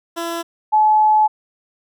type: tone pair in turn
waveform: 15% pulse / sine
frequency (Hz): 336.8 / 857.8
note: E4 / A5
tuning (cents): +37 / -44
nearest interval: octave + major third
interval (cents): 1619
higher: second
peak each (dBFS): -16 / -10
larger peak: second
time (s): 0.16-0.43 / 0.72-1.28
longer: second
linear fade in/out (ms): 20
effects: none